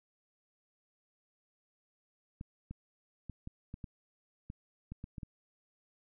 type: clicks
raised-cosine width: 5 ms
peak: -30 dBFS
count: 11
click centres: 2.411 / 2.71 / 3.297 / 3.474 / 3.741 / 3.842 / 4.501 / 4.92 / 5.041 / 5.182 / 5.232 s
effects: none